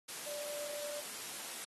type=tone in noise; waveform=sine; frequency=587.3 Hz; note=D5; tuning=in tune; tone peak=-42 dBFS; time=0.26-1.01 s; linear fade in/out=10 ms; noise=white; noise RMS=-44 dBFS; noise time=0.08-1.65 s; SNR=-1 dB; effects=high-pass 200 Hz 12 dB/octave + AAC 32 kbps